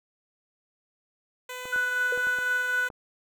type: tone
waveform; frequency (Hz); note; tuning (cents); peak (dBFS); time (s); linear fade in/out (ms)
10% pulse; 502; B4; +28; -27; 1.49-2.89; 5
type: clicks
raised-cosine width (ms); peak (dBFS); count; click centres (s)
1; -28; 6; 1.655 / 1.761 / 2.176 / 2.27 / 2.387 / 2.902
type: tone with tremolo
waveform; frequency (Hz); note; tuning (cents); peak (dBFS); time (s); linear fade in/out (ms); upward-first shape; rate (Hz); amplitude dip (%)
sine; 1484; F#6; +5; -22; 1.72-2.88; 10; triangle; 4; 45
type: tone with exponential decay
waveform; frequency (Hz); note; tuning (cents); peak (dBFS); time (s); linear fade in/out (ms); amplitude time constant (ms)
sine; 493.9; B4; 0; -23; 2.12-2.29; 5; 36
effects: none

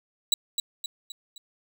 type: tone with echo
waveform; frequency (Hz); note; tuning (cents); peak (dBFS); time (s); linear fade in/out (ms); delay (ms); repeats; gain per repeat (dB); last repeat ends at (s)
30% pulse; 3916; B7; -15; -16; 0.32-0.34; 2; 260; 4; -6; 1.38
effects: none

